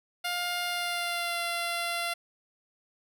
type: tone with pitch glide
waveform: 10% pulse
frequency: 706 to 687.9 Hz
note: F5 to F5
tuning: +19 to -26 cents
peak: -21 dBFS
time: 0.24-2.14 s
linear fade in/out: 10 ms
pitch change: -45 cents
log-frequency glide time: 0.66-1.43 s
effects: none